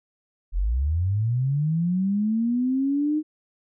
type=linear sweep; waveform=sine; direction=up; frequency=38.89 to 311.1 Hz; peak=-20 dBFS; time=0.52-3.23 s; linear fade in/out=50 ms; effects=none